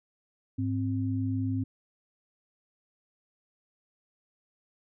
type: tone pair together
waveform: sine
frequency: 104.2 / 262.6 Hz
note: G#2 / C4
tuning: +6 / +6 cents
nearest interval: octave + major third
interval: 1600 cents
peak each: -29 / -30 dBFS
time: 0.58-1.64 s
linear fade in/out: 10 ms
effects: none